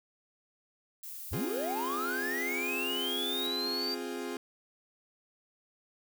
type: noise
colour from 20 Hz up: violet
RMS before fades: -43 dBFS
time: 1.03-3.47 s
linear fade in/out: 5 ms
type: linear sweep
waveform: triangle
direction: up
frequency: 54.1 to 4699 Hz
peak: -31 dBFS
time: 1.31-3.95 s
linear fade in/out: 10 ms
type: chord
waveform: 40% pulse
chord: F minor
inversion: second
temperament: equal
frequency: 261.6 / 349.2 / 415.3 Hz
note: C4 / F4 / Ab4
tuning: 0 / 0 / 0 cents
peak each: -39 dBFS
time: 1.33-4.37 s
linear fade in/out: 2 ms
effects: none